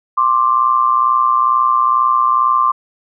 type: tone pair together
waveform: sine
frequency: 1052.5 / 1174.7 Hz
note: C6 / D6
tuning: +10 / 0 cents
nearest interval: major second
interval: 190 cents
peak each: -13 dBFS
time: 0.17-2.72 s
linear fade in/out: 10 ms
effects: none